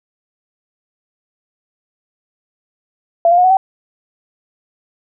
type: tone with pitch steps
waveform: sine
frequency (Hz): 678 / 699.5 / 721.6 / 744.5 / 768.1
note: E5 / F5 / F#5 / F#5 / G5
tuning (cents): +49 / +3 / -44 / +11 / -35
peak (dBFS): -7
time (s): 3.25-3.57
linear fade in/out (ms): 2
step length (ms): 64
effects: none